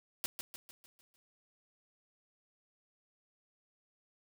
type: noise with echo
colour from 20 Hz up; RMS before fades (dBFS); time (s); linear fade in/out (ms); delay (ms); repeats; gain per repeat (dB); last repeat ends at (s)
white; -36; 0.24-0.26; 0; 150; 6; -6; 1.16
effects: none